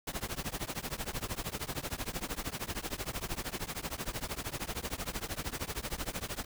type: noise with tremolo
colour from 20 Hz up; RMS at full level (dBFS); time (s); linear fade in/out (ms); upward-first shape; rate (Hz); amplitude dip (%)
pink; -34; 0.07-6.45; 5; triangle; 13; 100
effects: none